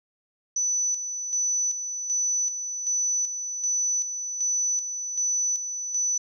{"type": "tone with tremolo", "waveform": "sine", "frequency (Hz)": 5980, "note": "F#8", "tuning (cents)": 17, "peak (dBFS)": -22, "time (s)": [0.56, 6.18], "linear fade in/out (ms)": 5, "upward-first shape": "square", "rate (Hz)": 1.3, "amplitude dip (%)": 55, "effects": []}